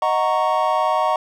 triangle chord, D# minor seventh, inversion none, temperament equal with one note detuned, 622.3 / 740 / 929.1 / 1108.7 Hz, D#5 / F#5 / A#5 / C#6, 0 / 0 / -6 / 0 cents, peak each -20 dBFS, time 0.02-1.16 s, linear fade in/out 2 ms, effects none

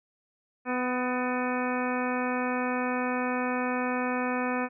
harmonic tone with a mistuned harmonic, 250 Hz, B3, 21 cents sharp, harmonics 1 / 2 / 3 / 4 / 5 / 6 / 7 / 9 / 10, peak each -30 / -33 / -35 / -36 / -37 / -38 / -38 / -40 / -40 dBFS, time 0.65-4.69 s, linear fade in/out 50 ms, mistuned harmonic 7, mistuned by +30 cents, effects none

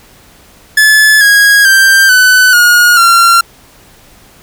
45% pulse tone with pitch steps, 1725 / 1648.1 / 1574.5 / 1504.3 / 1437.2 / 1373.1 Hz, A6 / G#6 / G6 / F#6 / F6 / F6, -35 / -14 / +7 / +28 / +49 / -30 cents, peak -3 dBFS, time 0.77-3.41 s, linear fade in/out 5 ms, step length 440 ms, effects pink hiss -41 dBFS RMS until 4.42 s

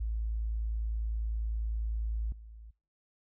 sine tone with level steps, 55 Hz, A1, in tune, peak -30 / -46 dBFS, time 0-2.71 s, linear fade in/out 10 ms, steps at 2.32 s, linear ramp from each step 2 ms, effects noise-tail reverb RT60 0.4 s tail -25 dB re dry

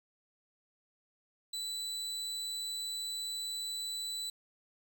35% pulse tone, 3977 Hz, B7, 11 cents sharp, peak -34 dBFS, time 1.53-4.3 s, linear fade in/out 5 ms, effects none

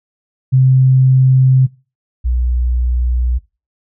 sine tone pair in turn, 130.6 / 61.16 Hz, C3 / B1, -3 / -16 cents, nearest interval octave + minor second, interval 1313 cents, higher first, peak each -6 / -12 dBFS, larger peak first, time 0.52-1.67 / 2.24-3.39 s, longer neither, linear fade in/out 20 ms, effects noise-tail reverb RT60 0.3 s tail -21 dB re dry

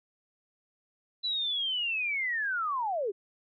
sine linear sweep, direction down, 4002 to 365.5 Hz, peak -28 dBFS, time 1.23-3.12 s, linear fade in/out 20 ms, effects none

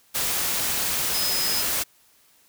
sine tone in noise, 5080 Hz, D#8, 35 cents sharp, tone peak -26 dBFS, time 1.13-1.63 s, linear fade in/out 20 ms, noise white, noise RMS -25 dBFS, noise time 0.14-1.84 s, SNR -4 dB, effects white hiss -59 dBFS RMS until 2.48 s

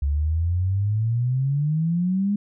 sine exponential sweep, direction up, 69 to 207.7 Hz, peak -19 dBFS, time 0.02-2.36 s, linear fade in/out 5 ms, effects none

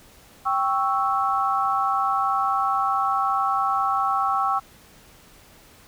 sine chord, C# diminished, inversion second, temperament equal, 784 / 1108.7 / 1318.5 Hz, G5 / C#6 / E6, 0 / 0 / 0 cents, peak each -24 dBFS, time 0.45-4.6 s, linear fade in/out 20 ms, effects pink hiss -51 dBFS RMS until 5.87 s

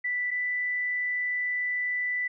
sine tone pair in turn, 1975.5 / 1983.2 Hz, B6 / B6, 0 / +7 cents, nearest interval unison, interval 7 cents, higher second, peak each -26 dBFS, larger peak neither, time 0.04-0.31 / 0.31-2.28 s, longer second, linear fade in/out 10 ms, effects none

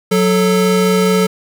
square tone pair together, 184.1 / 437.9 Hz, F#3 / A4, -8 / -8 cents, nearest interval octave + minor third, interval 1500 cents, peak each -14 dBFS, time 0.11-1.27 s, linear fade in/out 10 ms, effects none

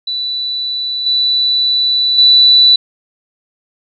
sine tone with level steps, 3968 Hz, B7, 7 cents sharp, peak -16 / -10 / -4 dBFS, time 0.07-2.76 s, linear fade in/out 5 ms, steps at 1.06 / 2.18 s, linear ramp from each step 5 ms, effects none

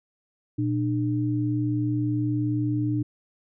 sine tone pair together, 119.37 / 300.5 Hz, A#2 / D4, +42 / +40 cents, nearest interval octave + major third, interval 1598 cents, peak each -25 / -25 dBFS, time 0.58-3.03 s, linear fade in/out 10 ms, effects none

